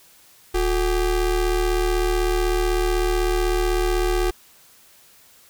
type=ring-modulated tone; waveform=square; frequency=199 Hz; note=G3; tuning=26 cents sharp; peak=-16 dBFS; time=0.54-4.31 s; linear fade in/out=10 ms; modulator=161 Hz; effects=white hiss -52 dBFS RMS until 5.49 s